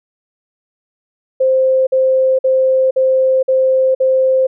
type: tone bursts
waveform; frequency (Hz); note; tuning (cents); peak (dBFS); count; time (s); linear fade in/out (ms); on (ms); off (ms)
sine; 523.3; C5; 0; -9; 6; 1.4-4.47; 10; 470; 50
effects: none